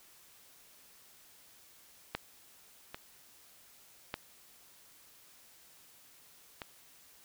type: clicks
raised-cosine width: 0.3 ms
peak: -17 / -25 / -19 / -24 dBFS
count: 4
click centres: 2.15 / 2.945 / 4.141 / 6.618 s
effects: white hiss -60 dBFS RMS until 7.24 s